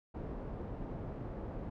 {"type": "low-pass noise", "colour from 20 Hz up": "pink", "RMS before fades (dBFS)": -42, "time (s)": [0.14, 1.7], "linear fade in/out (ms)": 10, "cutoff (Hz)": 650, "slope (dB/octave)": 12, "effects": []}